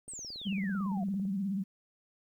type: click train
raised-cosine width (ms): 2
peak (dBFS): -40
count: 22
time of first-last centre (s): 0.08-1.253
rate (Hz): 17.9
type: exponential sweep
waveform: sine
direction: down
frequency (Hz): 8870 to 659.3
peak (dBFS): -40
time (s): 0.08-1.04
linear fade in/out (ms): 5
type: tone with vibrato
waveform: sine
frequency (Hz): 195.2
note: G3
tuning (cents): -7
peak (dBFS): -30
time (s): 0.45-1.64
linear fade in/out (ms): 20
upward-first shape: triangle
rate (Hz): 17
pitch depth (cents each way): 120
effects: 11-bit